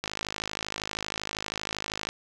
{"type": "click train", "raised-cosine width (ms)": 0.2, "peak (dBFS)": -13, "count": 109, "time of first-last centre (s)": [0.04, 2.089], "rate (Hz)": 52.7, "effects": []}